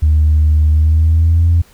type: tone with pitch glide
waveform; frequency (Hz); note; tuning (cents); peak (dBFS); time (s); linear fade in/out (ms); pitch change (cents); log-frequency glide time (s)
sine; 76.6 to 84.5; D#2 to E2; -27 to +43; -6; 0.02-1.62; 10; +170; 0.71-1.5
effects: tanh soft clip ceiling -4 dBFS + pink hiss -47 dBFS RMS until 1.73 s